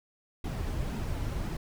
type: noise with flanger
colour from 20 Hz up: brown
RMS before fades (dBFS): -33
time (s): 0.44-1.57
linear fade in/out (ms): 5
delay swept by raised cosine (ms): 1.7 to 5.6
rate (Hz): 1.9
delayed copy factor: -0.5
effects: none